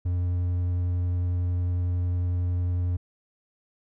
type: tone with hard clipping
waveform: triangle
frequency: 88.9 Hz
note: F2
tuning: 31 cents sharp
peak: -24 dBFS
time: 0.05-2.97 s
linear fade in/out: 10 ms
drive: 6 dB
effects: none